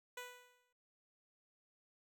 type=tone with exponential decay; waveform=10% pulse; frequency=493.9 Hz; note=B4; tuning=in tune; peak=-35 dBFS; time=0.17-0.73 s; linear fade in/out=5 ms; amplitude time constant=120 ms; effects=none